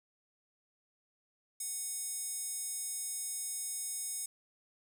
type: tone with high-pass filter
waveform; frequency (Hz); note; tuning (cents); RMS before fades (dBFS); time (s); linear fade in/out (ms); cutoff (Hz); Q
square; 740; F#5; 0; -39; 1.6-4.26; 5; 8200; 3.1
effects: 11-bit